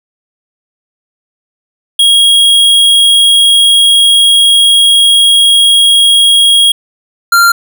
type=tone pair in turn; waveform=square; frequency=3286 / 1386 Hz; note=G#7 / F6; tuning=-19 / -14 cents; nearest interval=octave + minor third; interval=1495 cents; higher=first; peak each=-4 dBFS; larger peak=neither; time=1.99-6.72 / 7.32-7.52 s; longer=first; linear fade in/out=5 ms; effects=none